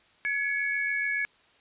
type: tone cluster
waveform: sine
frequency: 1692 / 2210 / 2297 Hz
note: G#6 / C#7 / D7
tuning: +32 / -6 / -39 cents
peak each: -29 / -29 / -37 dBFS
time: 0.25-1.25 s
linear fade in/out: 0 ms
effects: white hiss -61 dBFS RMS until 1.6 s + resampled to 8000 Hz